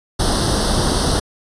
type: noise with comb filter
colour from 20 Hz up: pink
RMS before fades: -17 dBFS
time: 0.19-1.2 s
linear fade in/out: 10 ms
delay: 0.21 ms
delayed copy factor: +0.9
effects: resampled to 22050 Hz